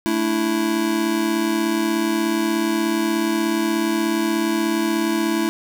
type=chord; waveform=square; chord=A suspended fourth; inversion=none; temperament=just; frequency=220 / 293.3 / 330 Hz; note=A3 / D4 / E4; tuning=0 / -2 / +2 cents; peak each=-25 / -27 / -21 dBFS; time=0.06-5.49 s; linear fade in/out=0 ms; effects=none